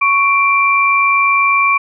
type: tone pair together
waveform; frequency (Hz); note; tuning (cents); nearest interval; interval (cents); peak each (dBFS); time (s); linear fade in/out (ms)
sine; 1112 / 2356; C#6 / D7; +5 / +5; octave + minor second; 1300; -12; 0.01-1.78; 10
effects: none